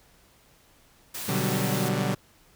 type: noise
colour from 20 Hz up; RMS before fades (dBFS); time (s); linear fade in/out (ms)
white; -35; 1.14-1.89; 10
type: chord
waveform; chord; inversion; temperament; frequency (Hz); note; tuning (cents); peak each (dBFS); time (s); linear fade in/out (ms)
sawtooth; G major seventh; first; equal with one note detuned; 122.48 / 146.83 / 185 / 196; B2 / D3 / F#3 / G3; -14 / 0 / 0 / 0; -26; 1.28-2.15; 10
effects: pink hiss -59 dBFS RMS until 2.55 s